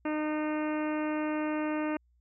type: harmonic tone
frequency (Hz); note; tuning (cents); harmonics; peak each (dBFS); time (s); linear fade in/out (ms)
305.5; D#4; -32; 1 / 2 / 3 / 4 / 5 / 6 / 7 / 8 / 9; -30 / -36 / -40 / -42 / -44 / -46 / -47 / -48 / -49; 0.05-1.97; 5
effects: added 60 Hz sine -64 dBFS peak until 2.2 s